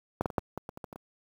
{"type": "clicks", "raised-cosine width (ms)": 1, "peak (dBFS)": [-13, -14, -24, -11, -21, -24, -28, -24, -28, -29], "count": 10, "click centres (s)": [0.21, 0.258, 0.302, 0.382, 0.576, 0.691, 0.774, 0.842, 0.928, 0.959], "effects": ["high-pass 60 Hz 12 dB/octave", "8-bit"]}